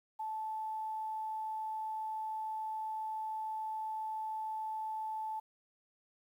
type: tone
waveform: sine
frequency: 873 Hz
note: A5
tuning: 14 cents flat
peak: -36 dBFS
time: 0.19-5.4 s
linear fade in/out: 10 ms
effects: 11-bit